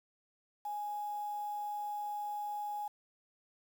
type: tone with quantisation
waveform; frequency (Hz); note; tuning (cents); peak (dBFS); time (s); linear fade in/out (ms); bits
sine; 830.6; G#5; 0; -36; 0.65-2.88; 5; 9
effects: none